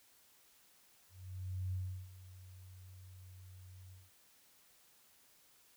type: tone with ADSR envelope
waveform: sine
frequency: 92.6 Hz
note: F#2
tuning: 2 cents sharp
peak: -35 dBFS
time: 1.09-4.11 s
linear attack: 640 ms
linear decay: 350 ms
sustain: -17 dB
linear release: 190 ms
effects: white hiss -67 dBFS RMS until 5.76 s